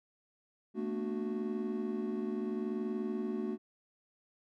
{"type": "chord", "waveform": "triangle", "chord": "B minor seventh", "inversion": "third", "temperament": "equal with one note detuned", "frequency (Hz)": [220, 240.7, 293.7, 370], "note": ["A3", "B3", "D4", "F#4"], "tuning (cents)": [0, -44, 0, 0], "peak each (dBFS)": [-35, -39, -40, -36], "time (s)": [0.74, 3.58], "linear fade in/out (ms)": 50, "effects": []}